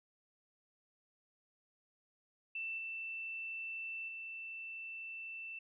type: tone with level steps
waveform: sine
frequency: 2668 Hz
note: E7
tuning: 20 cents sharp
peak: -38 / -40 / -43 dBFS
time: 2.55-5.59 s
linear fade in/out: 5 ms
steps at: 2.78 / 4.08 s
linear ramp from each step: 5 ms
effects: none